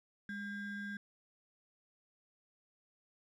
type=ring-modulated tone; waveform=triangle; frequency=904 Hz; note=A5; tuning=47 cents sharp; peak=-35 dBFS; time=0.29-0.97 s; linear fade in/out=2 ms; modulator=700 Hz; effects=none